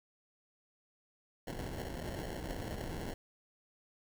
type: noise with sample-and-hold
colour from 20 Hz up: pink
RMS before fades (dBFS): -41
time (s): 1.47-3.14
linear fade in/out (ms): 5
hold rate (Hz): 1225
effects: none